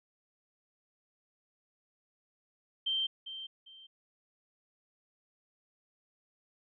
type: tone with echo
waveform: sine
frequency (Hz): 3136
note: G7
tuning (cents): 0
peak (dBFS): -29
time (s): 2.86-3.07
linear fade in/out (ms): 10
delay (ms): 400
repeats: 2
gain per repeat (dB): -11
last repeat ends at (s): 3.87
effects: none